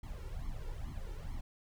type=noise with flanger; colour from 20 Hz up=brown; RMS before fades=-41 dBFS; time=0.03-1.41 s; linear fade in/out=5 ms; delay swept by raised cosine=0.93 to 2.23 ms; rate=2.3 Hz; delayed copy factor=+0.95; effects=none